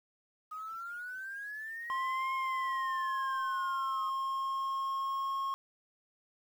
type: exponential two-way sweep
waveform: sine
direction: up then down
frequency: 1244.5 to 2176 to 1244.5 Hz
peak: -39 dBFS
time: 0.51-4.1 s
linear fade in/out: 10 ms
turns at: 2.34 s
type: tone with pitch glide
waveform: triangle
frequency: 1054 to 1084.9 Hz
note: C6 to C#6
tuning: +12 to -38 cents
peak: -30 dBFS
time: 1.9-5.54 s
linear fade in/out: 0 ms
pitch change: +50 cents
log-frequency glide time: 2.52-5.36 s
effects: 10-bit